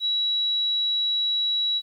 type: tone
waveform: sine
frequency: 3900 Hz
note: B7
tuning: 23 cents flat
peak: -21 dBFS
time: 0-1.82 s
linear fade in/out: 50 ms
effects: 10-bit